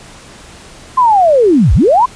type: linear two-way sweep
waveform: sine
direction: down then up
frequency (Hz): 1053 to 43.27 to 1053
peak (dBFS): -5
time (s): 0.97-2.06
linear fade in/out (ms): 10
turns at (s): 1.74
effects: pink hiss -36 dBFS RMS until 2.15 s + resampled to 22050 Hz